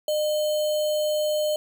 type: tone with sample-and-hold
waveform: sine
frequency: 607 Hz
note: D#5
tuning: 43 cents flat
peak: -21 dBFS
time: 0.08-1.56 s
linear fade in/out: 2 ms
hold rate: 3675 Hz
effects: none